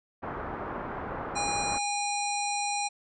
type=low-pass noise; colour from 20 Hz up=white; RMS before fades=-36 dBFS; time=0.22-1.79 s; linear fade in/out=20 ms; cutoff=1300 Hz; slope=24 dB/octave
type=harmonic tone; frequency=816 Hz; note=G#5; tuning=31 cents flat; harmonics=1 / 3 / 5 / 7 / 9 / 10; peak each=-30 / -35 / -37 / -38 / -40 / -40 dBFS; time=1.35-2.89 s; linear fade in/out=20 ms
effects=none